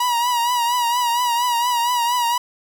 45% pulse tone with vibrato, 962 Hz, B5, 46 cents flat, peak -17 dBFS, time 0-2.38 s, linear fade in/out 5 ms, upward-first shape triangle, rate 4.3 Hz, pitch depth 66 cents each way, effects none

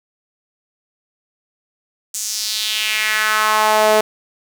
sawtooth tone with high-pass filter sweep, 215.3 Hz, A3, 37 cents flat, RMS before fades -17 dBFS, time 2.14-4.01 s, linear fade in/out 5 ms, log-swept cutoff 7300 to 530 Hz, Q 2.6, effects none

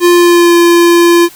square tone with pitch glide, 350.1 to 343.3 Hz, F4 to F4, +4 to -30 cents, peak -4 dBFS, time 0-1.29 s, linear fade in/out 50 ms, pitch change -34 cents, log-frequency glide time 0.11-0.56 s, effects white hiss -36 dBFS RMS until 1.35 s

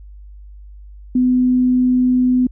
sine tone, 251.8 Hz, B3, 34 cents sharp, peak -11 dBFS, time 1.15-2.47 s, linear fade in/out 5 ms, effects added 50 Hz sine -35 dBFS peak until 2.51 s

